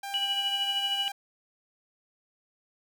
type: tone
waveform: sawtooth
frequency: 795 Hz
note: G5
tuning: 24 cents sharp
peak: -31 dBFS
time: 0.03-1.12 s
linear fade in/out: 5 ms
type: tone with tremolo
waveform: sine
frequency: 2942 Hz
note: F#7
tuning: 11 cents flat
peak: -24 dBFS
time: 0.14-1.08 s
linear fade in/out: 0 ms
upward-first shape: triangle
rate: 13 Hz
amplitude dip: 60%
effects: none